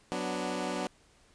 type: chord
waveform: 15% pulse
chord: B minor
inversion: second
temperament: equal with one note detuned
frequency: 185 / 248.5 / 293.7 Hz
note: F#3 / B3 / D4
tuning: 0 / +11 / 0 cents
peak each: -30 dBFS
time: 0.12-0.87 s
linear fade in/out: 0 ms
effects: pink hiss -63 dBFS RMS until 1.34 s + resampled to 22050 Hz